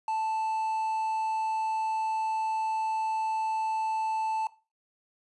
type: tone with quantisation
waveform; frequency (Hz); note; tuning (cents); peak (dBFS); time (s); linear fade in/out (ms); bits
triangle; 880; A5; 0; -25; 0.08-4.47; 2; 8
effects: noise-tail reverb RT60 0.3 s tail -17 dB re dry + resampled to 24000 Hz